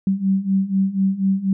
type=beating tone pair; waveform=sine; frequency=190.7 / 194.8 Hz; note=G3 / G3; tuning=-47 / -11 cents; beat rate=4.1 Hz; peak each=-21 / -18 dBFS; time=0.07-1.53 s; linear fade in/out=2 ms; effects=none